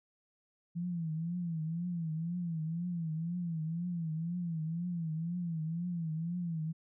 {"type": "tone with vibrato", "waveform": "sine", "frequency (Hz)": 167.1, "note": "E3", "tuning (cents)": 24, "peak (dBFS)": -33, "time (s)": [0.75, 6.73], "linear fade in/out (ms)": 20, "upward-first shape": "triangle", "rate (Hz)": 2, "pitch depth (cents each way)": 130, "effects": []}